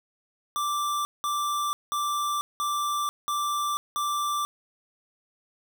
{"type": "tone bursts", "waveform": "square", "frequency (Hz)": 1174.7, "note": "D6", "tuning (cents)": 0, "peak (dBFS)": -26, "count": 6, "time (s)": [0.56, 4.45], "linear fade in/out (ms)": 0, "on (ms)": 490, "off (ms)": 190, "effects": []}